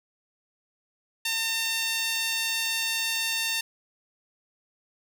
sawtooth tone with high-pass filter, 906 Hz, A#5, 50 cents flat, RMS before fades -28 dBFS, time 1.25-3.61 s, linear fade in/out 5 ms, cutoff 2800 Hz, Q 1.3, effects none

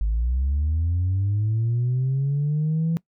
sine linear sweep, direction up, 50.2 to 166.9 Hz, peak -18 dBFS, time 0.01-2.97 s, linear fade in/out 0 ms, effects noise-tail reverb RT60 0.1 s tail -23 dB re dry + tanh soft clip ceiling -17 dBFS

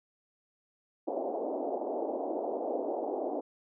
white band-pass noise, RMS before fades -34 dBFS, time 1.07-3.41 s, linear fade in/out 10 ms, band 270 to 760 Hz, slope 48 dB/octave, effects none

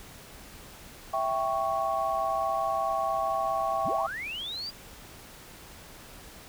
sine chord, C# diminished, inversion first, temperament equal, 659.3 / 784 / 1108.7 Hz, E5 / G5 / C#6, 0 / 0 / 0 cents, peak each -30 dBFS, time 1.13-4.07 s, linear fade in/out 10 ms
sine linear sweep, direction up, 32.7 to 4868 Hz, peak -33 dBFS, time 3.84-4.71 s, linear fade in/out 20 ms
effects pink hiss -48 dBFS RMS until 6.48 s

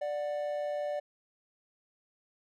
triangle tone pair together, 589 / 734.9 Hz, D5 / F#5, +5 / -12 cents, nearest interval major third, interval 383 cents, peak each -30 / -38 dBFS, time 0.01-1 s, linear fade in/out 10 ms, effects none

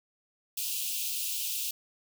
white high-pass noise, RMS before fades -33 dBFS, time 0.57-1.71 s, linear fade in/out 5 ms, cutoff 2500 Hz, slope 96 dB/octave, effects none

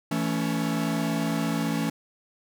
45% pulse chord, A major, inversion second, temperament equal with one note detuned, 164.81 / 220 / 280.7 Hz, E3 / A3 / C#4, 0 / 0 / +22 cents, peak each -29 dBFS, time 0.11-1.9 s, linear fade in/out 5 ms, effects none

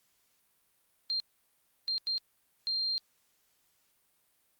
sine tone bursts at uneven times, 4186 Hz, C8, in tune, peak -29 dBFS, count 4, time 1.1-1.2 / 1.88-1.98 / 2.07-2.18 / 2.67-2.98 s, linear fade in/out 0 ms, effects white hiss -72 dBFS RMS until 4.59 s + Opus 48 kbps

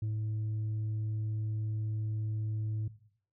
sine tone, 108.2 Hz, A2, 29 cents flat, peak -28 dBFS, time 0.02-2.88 s, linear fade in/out 5 ms, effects noise-tail reverb RT60 0.6 s tail -17 dB re dry + tanh soft clip ceiling -30 dBFS

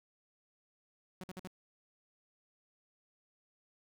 sawtooth tone bursts, 185 Hz, F#3, in tune, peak -39 dBFS, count 4, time 1.21-1.474 s, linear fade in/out 0 ms, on 27 ms, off 52 ms, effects none

